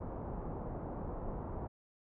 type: low-pass noise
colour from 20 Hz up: pink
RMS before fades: -41 dBFS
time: 0-1.68 s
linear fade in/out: 20 ms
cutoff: 960 Hz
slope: 24 dB/octave
effects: none